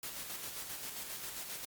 white noise with tremolo, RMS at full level -42 dBFS, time 0.03-1.65 s, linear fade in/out 2 ms, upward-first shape square, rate 7.5 Hz, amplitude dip 35%, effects Opus 48 kbps

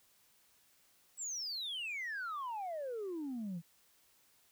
sine exponential sweep, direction down, 7902 to 160.1 Hz, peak -36 dBFS, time 1.17-3.62 s, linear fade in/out 50 ms, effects tanh soft clip ceiling -36 dBFS + white hiss -69 dBFS RMS until 4.51 s

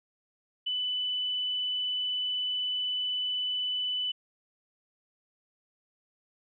sine tone, 2992 Hz, F#7, 19 cents sharp, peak -28 dBFS, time 0.66-4.12 s, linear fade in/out 10 ms, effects none

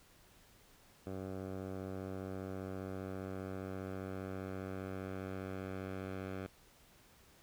10% pulse tone with low-pass filter sweep, 95 Hz, F#2, 46 cents sharp, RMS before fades -43 dBFS, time 1.06-6.47 s, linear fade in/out 10 ms, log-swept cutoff 900 to 2300 Hz, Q 0.85, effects pink hiss -64 dBFS RMS until 7.42 s

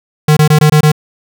square tone bursts, 152 Hz, D#3, 40 cents flat, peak -5 dBFS, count 6, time 0.28-0.918 s, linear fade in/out 5 ms, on 88 ms, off 22 ms, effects none

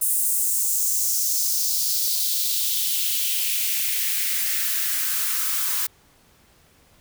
blue noise with high-pass filter sweep, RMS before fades -23 dBFS, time 0.01-5.87 s, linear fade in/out 10 ms, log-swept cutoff 9300 to 1100 Hz, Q 2.4, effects pink hiss -57 dBFS RMS until 7 s

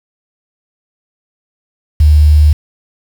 sine tone with quantisation, 75.4 Hz, D2, 46 cents sharp, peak -3 dBFS, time 2-2.53 s, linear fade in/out 5 ms, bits 5, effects none

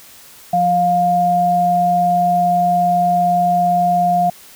sine tone pair together, 176.5 / 706 Hz, F3 / F5, +19 / +19 cents, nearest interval 2 octaves, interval 2400 cents, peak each -21 / -12 dBFS, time 0.53-4.3 s, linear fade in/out 5 ms, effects white hiss -42 dBFS RMS until 4.55 s

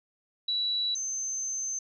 sine tone pair in turn, 3930 / 6238 Hz, B7 / G8, -9 / -9 cents, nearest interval minor sixth, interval 800 cents, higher second, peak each -26 / -30 dBFS, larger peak first, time 0.48-0.95 / 0.95-1.79 s, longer second, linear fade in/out 5 ms, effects none

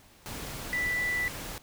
sine tone in noise, 1976 Hz, B6, in tune, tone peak -27 dBFS, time 0.73-1.28 s, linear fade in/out 0 ms, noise pink, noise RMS -39 dBFS, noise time 0.26-1.58 s, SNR +9 dB, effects pink hiss -57 dBFS RMS until 1.62 s

